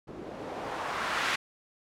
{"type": "noise with low-pass filter sweep", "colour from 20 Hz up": "blue", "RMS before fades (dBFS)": -34, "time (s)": [0.07, 1.36], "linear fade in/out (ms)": 10, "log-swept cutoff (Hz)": [310, 2000], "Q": 1.2, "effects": []}